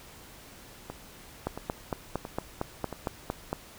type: two click trains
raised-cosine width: 1 ms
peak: -22 / -15 dBFS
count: 4 / 10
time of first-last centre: 0.9-2.927 / 1.47-3.529 s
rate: 1.48 / 4.37 Hz
effects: pink hiss -50 dBFS RMS until 3.78 s